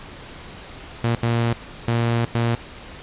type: tone bursts at uneven times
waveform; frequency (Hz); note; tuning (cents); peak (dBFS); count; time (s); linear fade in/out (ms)
sawtooth; 117.1; A#2; +8; -14; 4; 1.04-1.15 / 1.23-1.53 / 1.88-2.25 / 2.35-2.55; 0
effects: pink hiss -39 dBFS RMS until 3.02 s + resampled to 8000 Hz

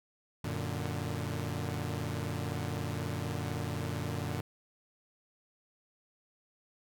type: chord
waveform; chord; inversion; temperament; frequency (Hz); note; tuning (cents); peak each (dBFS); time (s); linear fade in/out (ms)
sawtooth; Gb augmented; none; equal with one note detuned; 92.5 / 116.54 / 147.77; Gb2 / Bb2 / D3; 0 / 0 / +11; -34; 0.44-4.41; 5
effects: none

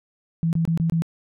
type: tone bursts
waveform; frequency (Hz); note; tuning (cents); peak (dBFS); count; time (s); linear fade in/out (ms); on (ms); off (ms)
sine; 164.81; E3; 0; -18; 5; 0.43-1.021; 0; 99; 24
effects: none

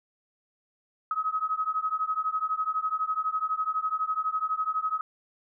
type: beating tone pair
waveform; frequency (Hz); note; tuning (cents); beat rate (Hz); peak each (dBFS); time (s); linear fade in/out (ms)
sine; 1267 / 1279; D#6 / D#6; +31 / +47; 12; -29; 1.11-5.01; 2
effects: none

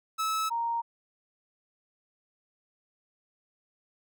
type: tone pair in turn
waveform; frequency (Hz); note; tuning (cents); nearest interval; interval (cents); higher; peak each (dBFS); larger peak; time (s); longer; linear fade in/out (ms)
45% pulse / sine; 1300 / 931; E6 / A#5; -24 / -2; tritone; 578; first; -27; neither; 0.18-0.5 / 0.5-0.82; neither; 20
effects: none

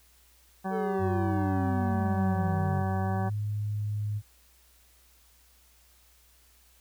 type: harmonic tone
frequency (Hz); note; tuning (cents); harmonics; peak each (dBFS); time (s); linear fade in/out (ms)
190.4; F#3; +50; 1 / 2 / 3 / 4 / 5 / 6 / 8 / 9; -32 / -39 / -41 / -34 / -43 / -43 / -46 / -47; 0.64-3.3; 20
type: exponential sweep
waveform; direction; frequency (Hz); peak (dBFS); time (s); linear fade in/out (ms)
triangle; down; 453.7 to 137.4; -28; 0.7-2.84; 50
type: tone with pitch glide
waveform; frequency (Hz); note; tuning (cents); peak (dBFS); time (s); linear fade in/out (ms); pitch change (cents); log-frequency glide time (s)
sine; 96 to 104.69; G2 to G#2; -36 to +14; -28; 0.98-4.22; 50; +150; 2.97-3.27
effects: added 60 Hz sine -62 dBFS peak until 6.8 s + white hiss -62 dBFS RMS until 6.8 s

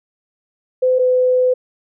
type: tone pair in turn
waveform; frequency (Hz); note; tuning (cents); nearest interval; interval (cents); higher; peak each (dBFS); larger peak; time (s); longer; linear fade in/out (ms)
sine; 510 / 505.6; C5 / B4; -44 / +41; unison; 15; first; -11; neither; 0.82-0.99 / 0.99-1.54; second; 10
effects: none

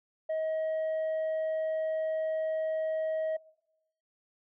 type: tone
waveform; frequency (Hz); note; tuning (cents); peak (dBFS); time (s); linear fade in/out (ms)
sine; 634; D#5; +32; -26; 0.29-3.37; 10
effects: noise-tail reverb RT60 0.9 s tail -24 dB re dry + tanh soft clip ceiling -28 dBFS

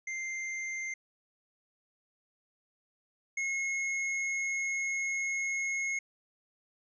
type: tone pair in turn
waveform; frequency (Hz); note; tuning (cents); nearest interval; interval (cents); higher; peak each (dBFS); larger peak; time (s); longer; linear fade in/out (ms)
square; 2093 / 2167; C7 / C#7; 0 / -40; minor second; 60; second; -35 / -31; second; 0.07-0.94 / 3.37-5.99; second; 5
effects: resampled to 16000 Hz

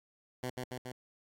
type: tone with echo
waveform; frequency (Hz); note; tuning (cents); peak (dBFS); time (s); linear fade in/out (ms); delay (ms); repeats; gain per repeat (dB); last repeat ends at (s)
10% pulse; 126.2; B2; +38; -27; 0.43-0.5; 5; 140; 3; -2; 0.92
effects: AAC 48 kbps

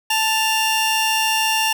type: tone pair together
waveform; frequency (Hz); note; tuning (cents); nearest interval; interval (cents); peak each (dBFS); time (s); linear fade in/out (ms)
sawtooth; 880 / 2794; A5 / F7; 0 / 0; octave + minor sixth; 2000; -16; 0.1-1.73; 5
effects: none

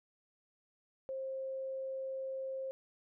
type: tone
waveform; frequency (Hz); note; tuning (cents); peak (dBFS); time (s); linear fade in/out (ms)
sine; 531; C5; +25; -37; 1.09-2.71; 0
effects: none

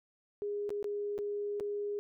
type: tone with dropouts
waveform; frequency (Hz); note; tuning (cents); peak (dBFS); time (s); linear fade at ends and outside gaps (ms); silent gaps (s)
sine; 410.7; G#4; -19; -33; 0.42-1.99; 0; 0.693-0.704 / 0.828-0.843 / 1.18-1.188 / 1.599-1.607
effects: none

